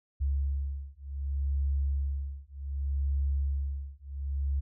sine beating tone pair, 69.1 / 69.76 Hz, C#2 / C#2, -5 / +12 cents, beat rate 0.66 Hz, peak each -31 dBFS, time 0.2-4.61 s, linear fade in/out 20 ms, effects none

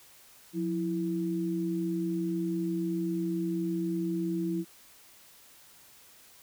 sine tone pair together, 177.9 / 330.1 Hz, F3 / E4, +32 / +2 cents, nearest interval major seventh, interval 1070 cents, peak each -32 / -30 dBFS, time 0.53-4.65 s, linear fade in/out 50 ms, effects white hiss -56 dBFS RMS until 6.42 s

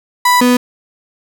35% pulse tone pair in turn, 987.8 / 247.4 Hz, B5 / B3, 0 / +3 cents, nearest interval 2 octaves, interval 2397 cents, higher first, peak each -6 dBFS, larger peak neither, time 0.25-0.41 / 0.41-0.57 s, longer neither, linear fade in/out 5 ms, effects none

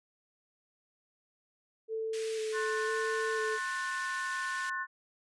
sine tone with vibrato, 440 Hz, A4, in tune, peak -32 dBFS, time 1.88-3.59 s, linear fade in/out 50 ms, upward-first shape square, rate 1 Hz, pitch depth 14 cents each way
pink band-pass noise, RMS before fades -46 dBFS, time 2.13-4.7 s, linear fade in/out 5 ms, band 1800 to 10000 Hz, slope 24 dB/octave
sine chord, F# diminished, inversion second, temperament just, 1065.6 / 1480 / 1776 Hz, C6 / F#6 / A6, +31 / 0 / +16 cents, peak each -37 dBFS, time 2.52-4.87 s, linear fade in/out 50 ms
effects resampled to 24000 Hz

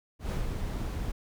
brown noise with ADSR envelope, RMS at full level -29 dBFS, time 0.19-1.12 s, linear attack 120 ms, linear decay 140 ms, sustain -4 dB, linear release 10 ms, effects none

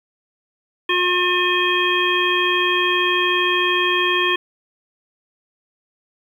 harmonic tone, 358.7 Hz, F4, 46 cents sharp, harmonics 1 / 3 / 5 / 7 / 9, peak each -22 / -22 / -22 / -22 / -22 dBFS, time 0.89-4.36 s, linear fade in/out 5 ms, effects 8-bit

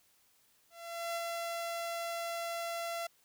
sawtooth tone with ADSR envelope, 678 Hz, E5, 49 cents sharp, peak -30 dBFS, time 0.7-3.07 s, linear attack 460 ms, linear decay 30 ms, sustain -2 dB, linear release 6 ms, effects white hiss -69 dBFS RMS until 3.24 s

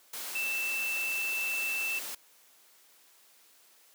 sine tone in noise, 2657 Hz, E7, 13 cents sharp, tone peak -30 dBFS, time 0.35-1.99 s, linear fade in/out 5 ms, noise white, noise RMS -39 dBFS, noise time 0.13-2.15 s, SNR +6 dB, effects white hiss -61 dBFS RMS until 3.94 s + high-pass 300 Hz 12 dB/octave

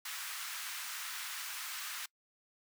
pink high-pass noise, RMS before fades -42 dBFS, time 0.05-2.06 s, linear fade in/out 5 ms, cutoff 1200 Hz, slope 24 dB/octave, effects noise-tail reverb RT60 0.1 s tail -24 dB re dry

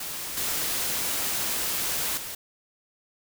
white noise with level steps, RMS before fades -34 / -28 / -36 dBFS, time 0-2.35 s, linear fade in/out 5 ms, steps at 0.37 / 2.17 s, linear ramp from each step 5 ms, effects none

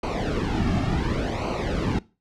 brown noise with flanger, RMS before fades -25 dBFS, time 0.03-1.99 s, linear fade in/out 5 ms, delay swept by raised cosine 0.57 to 2.07 ms, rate 0.69 Hz, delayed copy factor -0.8, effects noise-tail reverb RT60 0.3 s tail -21 dB re dry + low-pass 5000 Hz 12 dB/octave

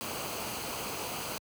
pink noise with comb filter, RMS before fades -37 dBFS, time 0.01-1.38 s, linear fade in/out 0 ms, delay 0.55 ms, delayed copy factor -0.5, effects high-pass 80 Hz 12 dB/octave

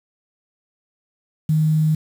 sine tone with quantisation, 155.7 Hz, D#3, 2 cents sharp, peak -14 dBFS, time 1.49-1.95 s, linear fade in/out 5 ms, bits 7, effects none

